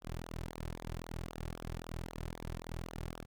sawtooth tone with flanger, 41.2 Hz, E1, in tune, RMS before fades -43 dBFS, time 0.01-3.26 s, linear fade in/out 50 ms, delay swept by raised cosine 0.38 to 4.28 ms, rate 3.8 Hz, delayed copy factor -0.85, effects none

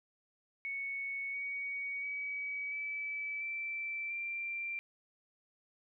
sine tone with pitch steps, 2217 / 2245 / 2274 / 2303 / 2333 / 2362 Hz, C#7 / C#7 / C#7 / D7 / D7 / D7, 0 / +21 / +44 / -34 / -12 / +9 cents, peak -36 dBFS, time 0.65-4.79 s, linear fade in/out 0 ms, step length 690 ms, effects none

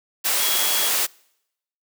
sine tone in noise, 3322 Hz, G#7, in tune, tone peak -27 dBFS, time 0.39-0.9 s, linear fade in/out 20 ms, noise white, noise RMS -21 dBFS, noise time 0.24-1.07 s, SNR -9 dB, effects noise-tail reverb RT60 0.8 s tail -26 dB re dry + high-pass 400 Hz 12 dB/octave

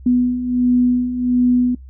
sine beating tone pair, 246.3 / 247.7 Hz, B3 / B3, -5 / +5 cents, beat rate 1.4 Hz, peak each -20 / -14 dBFS, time 0.06-1.75 s, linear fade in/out 5 ms, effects noise-tail reverb RT60 0.1 s tail -18 dB re dry + added 65 Hz sine -35 dBFS peak until 1.89 s

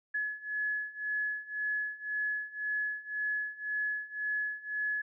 sine beating tone pair, 1700 / 1701.9 Hz, G#6 / G#6, +40 / +42 cents, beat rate 1.9 Hz, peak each -36 / -34 dBFS, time 0.14-5.02 s, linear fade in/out 10 ms, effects none

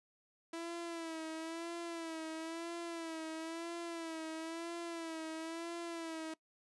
sawtooth tone with vibrato, 329.6 Hz, E4, in tune, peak -37 dBFS, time 0.53-6.34 s, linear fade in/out 5 ms, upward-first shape sine, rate 1 Hz, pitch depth 58 cents each way, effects noise-tail reverb RT60 0.1 s tail -21 dB re dry + resampled to 24000 Hz

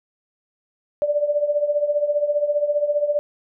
sine tone with tremolo, 587.3 Hz, D5, in tune, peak -14 dBFS, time 1.02-3.19 s, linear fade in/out 0 ms, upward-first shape triangle, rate 15 Hz, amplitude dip 80%, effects none

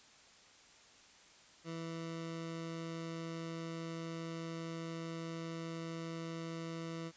20% pulse tone, 164.81 Hz, E3, in tune, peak -36 dBFS, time 1.64-7.12 s, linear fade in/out 50 ms, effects white hiss -61 dBFS RMS until 7.16 s + resampled to 16000 Hz

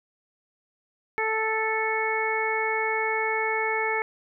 harmonic tone, 440 Hz, A4, in tune, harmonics 1 / 2 / 3 / 4 / 5, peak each -29 / -29 / -34 / -31 / -28 dBFS, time 1.18-4.02 s, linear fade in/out 0 ms, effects none

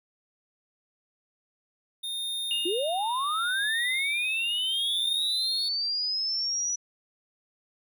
square tone with tremolo, 3660 Hz, A#7, 32 cents flat, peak -30 dBFS, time 2.03-5.69 s, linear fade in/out 10 ms, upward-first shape sine, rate 0.72 Hz, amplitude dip 45%
sine tone with exponential decay, 2828 Hz, F7, 21 cents sharp, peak -25 dBFS, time 2.51-3.53 s, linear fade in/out 1 ms, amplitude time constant 220 ms
sine linear sweep, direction up, 321.5 to 5920 Hz, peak -26 dBFS, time 2.65-6.76 s, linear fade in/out 10 ms
effects none

